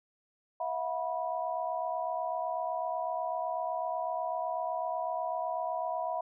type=tone cluster; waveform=sine; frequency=653 / 721 / 978 Hz; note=E5 / F#5 / B5; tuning=-17 / -45 / -17 cents; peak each=-35 / -35 / -36 dBFS; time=0.6-6.21 s; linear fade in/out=5 ms; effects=none